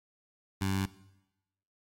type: tone with notch filter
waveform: 15% pulse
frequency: 96.3 Hz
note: G2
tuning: 30 cents flat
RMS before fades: -31 dBFS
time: 0.61-0.86 s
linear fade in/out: 5 ms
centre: 490 Hz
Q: 0.94
effects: noise-tail reverb RT60 0.9 s tail -18 dB re dry + AAC 48 kbps